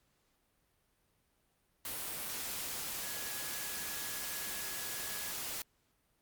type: tone in noise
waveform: sine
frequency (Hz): 1680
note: G#6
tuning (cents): +19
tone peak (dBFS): -50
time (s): 3.03-5.31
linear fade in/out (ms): 2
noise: white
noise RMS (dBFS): -40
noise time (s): 1.85-5.62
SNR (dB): -13
effects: pink hiss -75 dBFS RMS until 6.21 s + Opus 48 kbps